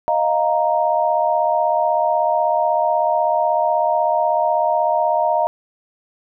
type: chord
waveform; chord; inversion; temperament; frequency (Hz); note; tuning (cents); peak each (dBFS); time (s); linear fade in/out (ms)
sine; Eb suspended second; none; equal; 622.3 / 698.5 / 932.3; Eb5 / F5 / Bb5; 0 / 0 / 0; -19; 0.08-5.47; 0
effects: none